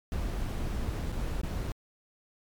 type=noise with dropouts; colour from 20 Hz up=brown; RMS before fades=-32 dBFS; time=0.12-1.72 s; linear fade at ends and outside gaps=1 ms; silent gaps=1.12-1.124 / 1.415-1.434 s; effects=MP3 96 kbps